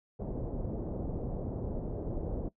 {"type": "low-pass noise", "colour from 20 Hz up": "pink", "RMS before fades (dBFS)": -36, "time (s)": [0.19, 2.49], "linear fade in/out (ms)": 10, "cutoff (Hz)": 600, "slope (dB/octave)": 24, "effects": ["noise-tail reverb RT60 0.1 s tail -20 dB re dry"]}